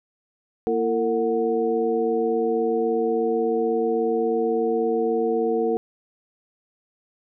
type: tone cluster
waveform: sine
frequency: 231.3 / 337.6 / 454 / 736 Hz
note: A#3 / E4 / A#4 / F#5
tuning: -13 / +41 / -46 / -9 cents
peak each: -28 / -27 / -21 / -30 dBFS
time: 0.67-5.77 s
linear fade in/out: 0 ms
effects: none